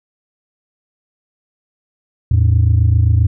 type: tone pair together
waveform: sine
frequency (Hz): 82.41 / 110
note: E2 / A2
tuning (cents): 0 / 0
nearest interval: perfect fourth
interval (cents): 500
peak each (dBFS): -10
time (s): 2.31-3.27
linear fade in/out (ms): 5
effects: tanh soft clip ceiling -5 dBFS